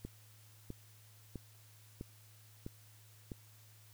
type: click train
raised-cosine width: 3 ms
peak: -30 dBFS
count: 6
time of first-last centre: 0.05-3.318 s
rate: 1.53 Hz
effects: added 107 Hz sine -60 dBFS peak until 3.93 s + white hiss -64 dBFS RMS until 3.93 s